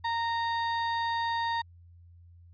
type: tone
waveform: 35% pulse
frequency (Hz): 926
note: A#5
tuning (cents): -12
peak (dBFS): -26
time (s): 0.04-1.62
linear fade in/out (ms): 10
effects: added 86 Hz sine -51 dBFS peak until 2.53 s + resampled to 11025 Hz